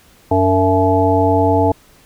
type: harmonic tone with a mistuned harmonic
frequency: 95.1 Hz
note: F#2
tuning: 48 cents sharp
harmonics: 1 / 3 / 5 / 7 / 9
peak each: -17 / -17 / -17 / -17 / -17 dBFS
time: 0.31-1.72 s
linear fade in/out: 5 ms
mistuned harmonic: 5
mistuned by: -70 cents
effects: pink hiss -49 dBFS RMS until 2.05 s